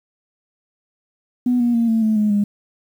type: tone with pitch steps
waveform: sine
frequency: 246.9 / 239.3 / 232 / 224.8 / 217.9 / 211.2 / 204.8 Hz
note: B3 / A#3 / A#3 / A3 / A3 / G#3 / G#3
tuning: 0 / +46 / -8 / +37 / -17 / +29 / -24 cents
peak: -13 dBFS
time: 1.46-2.44 s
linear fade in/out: 5 ms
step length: 140 ms
effects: tanh soft clip ceiling -9 dBFS + 8-bit

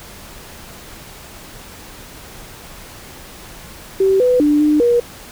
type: tone with pitch steps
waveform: sine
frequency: 385.4 / 498.5 / 295.7 / 300.6 / 478.1 Hz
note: G4 / B4 / D4 / D4 / A#4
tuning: -29 / +16 / +12 / +40 / +44 cents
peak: -10 dBFS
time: 4-5 s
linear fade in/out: 5 ms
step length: 200 ms
effects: pink hiss -37 dBFS RMS until 5.31 s

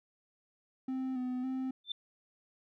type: tone with vibrato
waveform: triangle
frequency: 256.5 Hz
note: C4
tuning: 34 cents flat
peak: -31 dBFS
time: 0.88-1.71 s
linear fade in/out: 5 ms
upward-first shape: square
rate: 1.8 Hz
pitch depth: 30 cents each way
type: tone with exponential growth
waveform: sine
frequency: 3553 Hz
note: A7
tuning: 16 cents sharp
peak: -30 dBFS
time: 1.84-1.92 s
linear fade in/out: 5 ms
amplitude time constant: 16 ms
effects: none

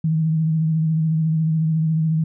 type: tone with vibrato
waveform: sine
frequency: 159.2 Hz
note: D#3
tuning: 40 cents sharp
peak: -16 dBFS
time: 0.04-2.24 s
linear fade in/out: 5 ms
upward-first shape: triangle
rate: 14 Hz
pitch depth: 42 cents each way
effects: none

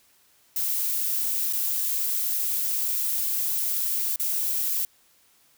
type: noise with dropouts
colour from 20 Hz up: violet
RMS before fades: -26 dBFS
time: 0.56-4.85 s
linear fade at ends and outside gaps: 2 ms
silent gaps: 1.528-1.532 / 4.16-4.197 s
effects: white hiss -61 dBFS RMS until 5.57 s

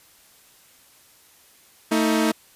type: tone pair together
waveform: sawtooth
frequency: 223.8 / 316.5 Hz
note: A3 / D#4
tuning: +30 / +30 cents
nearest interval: tritone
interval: 600 cents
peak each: -17 dBFS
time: 1.91-2.32 s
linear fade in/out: 10 ms
effects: white hiss -54 dBFS RMS until 2.55 s + resampled to 32000 Hz

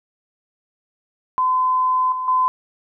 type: tone with level steps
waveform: sine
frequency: 1021 Hz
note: C6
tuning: 43 cents flat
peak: -15 / -22 / -14 dBFS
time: 1.38-2.48 s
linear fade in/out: 0 ms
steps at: 2.12 / 2.28 s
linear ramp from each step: 2 ms
effects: none

